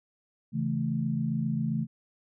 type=chord; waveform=sine; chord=A major; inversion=first; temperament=just; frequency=137.5 / 165 / 220 Hz; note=C#3 / E3 / A3; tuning=-14 / +2 / 0 cents; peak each=-31 / -31 / -30 dBFS; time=0.52-1.87 s; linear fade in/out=50 ms; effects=none